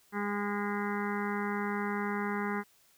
harmonic tone with a mistuned harmonic, 204.3 Hz, G#3, 28 cents flat, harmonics 1 / 2 / 4 / 5 / 6 / 7 / 8 / 9 / 10, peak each -34 / -37 / -40 / -41 / -42 / -42 / -43 / -44 / -44 dBFS, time 0.12-2.64 s, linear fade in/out 50 ms, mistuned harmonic 9, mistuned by +29 cents, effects white hiss -65 dBFS RMS until 2.97 s

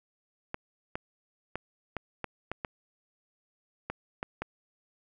clicks, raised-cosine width 0.5 ms, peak -18 dBFS, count 10, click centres 0.544 / 0.955 / 1.556 / 1.967 / 2.243 / 2.516 / 2.648 / 3.9 / 4.229 / 4.42 s, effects none

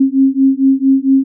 sine beating tone pair, 266.6 / 271 Hz, C4 / C#4, +33 / -39 cents, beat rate 4.4 Hz, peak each -11 dBFS, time 0-1.24 s, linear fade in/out 10 ms, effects none

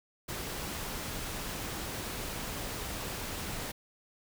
pink noise, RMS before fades -38 dBFS, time 0.28-3.72 s, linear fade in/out 10 ms, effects none

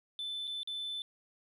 sine tone with dropouts, 3520 Hz, A7, in tune, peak -34 dBFS, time 0.19-1.02 s, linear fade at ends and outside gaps 1 ms, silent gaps 0.472-0.476 / 0.632-0.674 s, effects tanh soft clip ceiling -34 dBFS

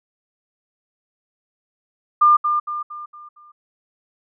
sine tone with echo, 1200 Hz, D6, 37 cents sharp, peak -9 dBFS, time 2.21-2.37 s, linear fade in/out 10 ms, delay 230 ms, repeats 5, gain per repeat -7 dB, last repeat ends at 3.52 s, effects none

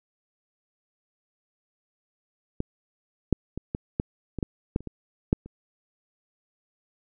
clicks, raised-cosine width 3 ms, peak -14 / -6 / -19 / -15 / -11 / -18 / -13 / -11 / -29 / -21 / -6 / -29 dBFS, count 12, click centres 2.604 / 3.327 / 3.576 / 3.749 / 3.999 / 4.387 / 4.428 / 4.761 / 4.806 / 4.873 / 5.329 / 5.46 s, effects none

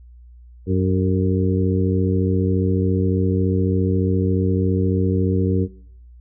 harmonic tone with a mistuned harmonic, 94.4 Hz, F#2, 35 cents sharp, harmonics 1 / 2 / 3 / 4 / 5, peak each -19 / -22 / -24 / -25 / -26 dBFS, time 0.66-5.68 s, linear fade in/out 50 ms, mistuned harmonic 5, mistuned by -41 cents, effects noise-tail reverb RT60 0.7 s tail -21 dB re dry + added 60 Hz sine -41 dBFS peak until 6.2 s

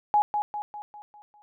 sine tone with echo, 835 Hz, G#5, 9 cents sharp, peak -17 dBFS, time 0.14-0.22 s, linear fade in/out 0 ms, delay 200 ms, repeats 6, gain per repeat -6 dB, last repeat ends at 1.42 s, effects none

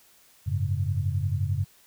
sine chord, F# suspended second, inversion none, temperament equal, 92.5 / 103.83 / 138.59 Hz, F#2 / G#2 / C#3, 0 / 0 / 0 cents, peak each -27 / -28 / -30 dBFS, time 0.46-1.65 s, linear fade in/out 20 ms, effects white hiss -58 dBFS RMS until 1.86 s

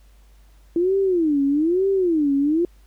sine tone with vibrato, 329.6 Hz, E4, in tune, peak -16 dBFS, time 0.76-2.65 s, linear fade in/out 2 ms, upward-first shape sine, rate 1.1 Hz, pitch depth 300 cents each way, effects added 50 Hz sine -48 dBFS peak until 2.86 s + pink hiss -61 dBFS RMS until 2.86 s

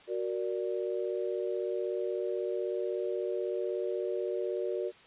sine chord, Gb augmented, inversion none, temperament equal, 370 / 466.2 / 587.3 Hz, Gb4 / Bb4 / D5, 0 / 0 / 0 cents, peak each -33 / -35 / -37 dBFS, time 0.07-4.92 s, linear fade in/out 50 ms, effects white hiss -56 dBFS RMS until 5.06 s + resampled to 8000 Hz

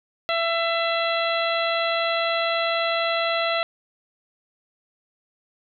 harmonic tone, 669 Hz, E5, 25 cents sharp, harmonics 1 / 2 / 3 / 4 / 5 / 6, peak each -24 / -27 / -29 / -30 / -31 / -32 dBFS, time 0.29-3.63 s, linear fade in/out 0 ms, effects none

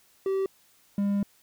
triangle tone pair in turn, 386 / 201.1 Hz, G4 / G3, -27 / +44 cents, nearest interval major seventh, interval 1129 cents, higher first, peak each -22 / -21 dBFS, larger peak second, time 0.26-0.46 / 0.98-1.23 s, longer second, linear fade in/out 2 ms, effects white hiss -62 dBFS RMS until 1.42 s

